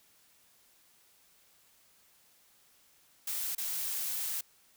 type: noise with dropouts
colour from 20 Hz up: blue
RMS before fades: -35 dBFS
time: 3.27-4.41 s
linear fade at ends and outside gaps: 5 ms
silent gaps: 3.551-3.58 s
effects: white hiss -65 dBFS RMS until 4.76 s